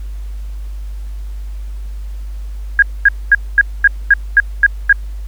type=tone bursts; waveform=sine; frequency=1633 Hz; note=G#6; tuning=30 cents flat; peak=-3 dBFS; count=9; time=2.79-4.927 s; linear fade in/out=2 ms; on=33 ms; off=230 ms; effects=added 50 Hz sine -22 dBFS peak until 5.27 s + pink hiss -48 dBFS RMS until 5.27 s